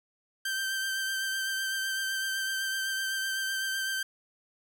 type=tone with vibrato; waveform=sawtooth; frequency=1562 Hz; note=G6; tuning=7 cents flat; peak=-26 dBFS; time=0.45-4.03 s; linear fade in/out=5 ms; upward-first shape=triangle; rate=7.9 Hz; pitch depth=22 cents each way; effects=none